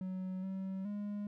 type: tone with pitch steps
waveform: triangle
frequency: 186.3 / 190.9 / 205.7 Hz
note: F#3 / G3 / G#3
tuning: +12 / -46 / -16 cents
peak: -35 dBFS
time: 0.01-1.27 s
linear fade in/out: 2 ms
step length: 420 ms
effects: none